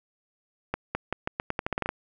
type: accelerating click train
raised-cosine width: 0.5 ms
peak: -12 dBFS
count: 13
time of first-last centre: 0.74-1.891 s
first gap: 210 ms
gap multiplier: 0.84
effects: none